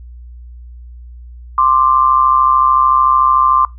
sine tone pair together, 1046.5 / 1180 Hz, C6 / D6, 0 / +8 cents, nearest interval major second, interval 208 cents, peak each -11 dBFS, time 1.58-3.65 s, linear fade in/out 2 ms, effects noise-tail reverb RT60 0.2 s tail -21 dB re dry + added 60 Hz sine -31 dBFS peak until 3.78 s

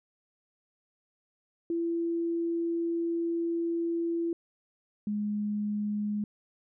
sine tone pair in turn, 336.6 / 208.4 Hz, E4 / G#3, +36 / +6 cents, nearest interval minor sixth, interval 830 cents, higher first, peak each -27 / -28 dBFS, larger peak first, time 1.7-4.33 / 5.07-6.24 s, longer first, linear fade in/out 2 ms, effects none

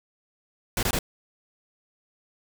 pink noise bursts, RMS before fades -25 dBFS, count 3, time 0.77-0.989 s, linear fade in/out 2 ms, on 59 ms, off 21 ms, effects none

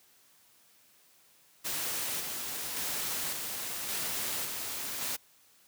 white noise with tremolo, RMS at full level -34 dBFS, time 1.64-5.17 s, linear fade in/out 20 ms, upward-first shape square, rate 0.89 Hz, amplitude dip 30%, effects white hiss -63 dBFS RMS until 5.67 s + high-pass 80 Hz 12 dB/octave

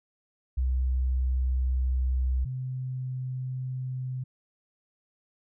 sine tone pair in turn, 63.9 / 128.65 Hz, C2 / C3, -40 / -29 cents, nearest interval octave, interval 1211 cents, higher second, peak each -23 / -30 dBFS, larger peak first, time 0.57-2.45 / 2.45-4.24 s, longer first, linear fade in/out 10 ms, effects none

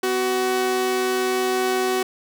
sawtooth tone pair together, 250.1 / 374.7 Hz, B3 / F#4, +22 / +22 cents, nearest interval perfect fifth, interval 700 cents, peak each -26 / -16 dBFS, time 0.03-2.03 s, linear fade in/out 5 ms, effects none

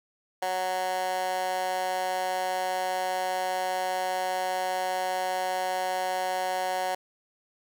15% pulse tone with high-pass filter, 185 Hz, F#3, in tune, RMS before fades -29 dBFS, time 0.42-6.95 s, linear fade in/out 5 ms, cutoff 720 Hz, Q 2.5, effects none

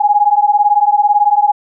sine beating tone pair, 819 / 837 Hz, G#5 / G#5, -24 / +13 cents, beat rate 18 Hz, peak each -11 dBFS, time 0-1.52 s, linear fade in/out 10 ms, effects none

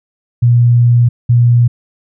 sine tone bursts at uneven times, 120 Hz, B2, 49 cents flat, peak -5 dBFS, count 2, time 0.42-1.09 / 1.29-1.68 s, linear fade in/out 10 ms, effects none

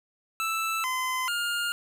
25% pulse tone with pitch steps, 1321 / 1026 / 1412 Hz, E6 / C6 / F6, +3 / -34 / +19 cents, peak -23 dBFS, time 0.4-1.72 s, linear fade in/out 0 ms, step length 440 ms, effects none

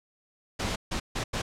pink noise bursts at uneven times, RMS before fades -30 dBFS, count 4, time 0.59-0.76 / 0.91-1 / 1.15-1.24 / 1.33-1.42 s, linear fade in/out 10 ms, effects low-pass 7000 Hz 12 dB/octave

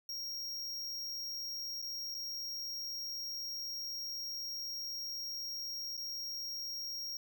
square tone with dropouts, 5588 Hz, F8, in tune, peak -39 dBFS, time 0.09-7.17 s, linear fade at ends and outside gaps 2 ms, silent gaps 1.818-1.824 / 2.144-2.148 / 5.969-5.976 s, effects none

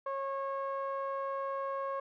sawtooth tone with low-pass filter, 546 Hz, C#5, 26 cents flat, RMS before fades -36 dBFS, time 0.06-2 s, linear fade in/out 5 ms, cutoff 1100 Hz, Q 2.5, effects none

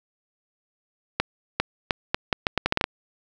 accelerating click train, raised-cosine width 0.3 ms, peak -4 dBFS, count 12, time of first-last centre 1.2-2.841 s, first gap 400 ms, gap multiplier 0.77, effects none

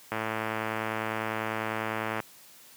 click train, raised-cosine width 0.5 ms, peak -15 dBFS, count 230, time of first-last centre 0.12-2.202 s, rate 110 Hz, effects white hiss -53 dBFS RMS until 2.76 s + high-pass 100 Hz 12 dB/octave

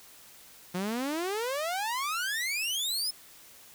sawtooth exponential sweep, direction up, 174.61 to 5274 Hz, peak -26 dBFS, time 0.74-3.11 s, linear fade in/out 10 ms, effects white hiss -53 dBFS RMS until 3.74 s

